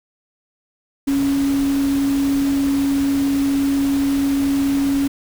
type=tone in noise; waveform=sine; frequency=277.2 Hz; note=C#4; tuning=in tune; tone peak=-15 dBFS; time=1.07-5.08 s; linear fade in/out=10 ms; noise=pink; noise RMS=-31 dBFS; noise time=1.07-5.08 s; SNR=+13 dB; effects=none